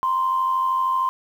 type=tone pair together; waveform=sine; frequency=952 / 1045 Hz; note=A#5 / C6; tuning=+36 / -2 cents; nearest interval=major second; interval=162 cents; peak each=-28 / -18 dBFS; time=0.03-1.09 s; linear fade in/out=0 ms; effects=tanh soft clip ceiling -12 dBFS + 8-bit